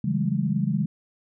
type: tone cluster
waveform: sine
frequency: 139.9 / 165 / 193.4 / 210.3 Hz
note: C#3 / E3 / G3 / G#3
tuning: +16 / +2 / -23 / +22 cents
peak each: -27 dBFS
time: 0.04-0.86 s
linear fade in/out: 5 ms
effects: none